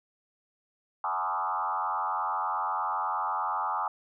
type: tone with frequency modulation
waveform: sine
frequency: 1034 Hz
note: C6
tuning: 21 cents flat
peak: -27 dBFS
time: 1.04-3.88 s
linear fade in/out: 2 ms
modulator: 88.3 Hz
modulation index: 3.1
effects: none